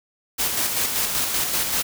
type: noise with tremolo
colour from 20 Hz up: white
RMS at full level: -22 dBFS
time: 0.38-1.83 s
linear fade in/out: 20 ms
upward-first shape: square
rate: 5.2 Hz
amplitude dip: 35%
effects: none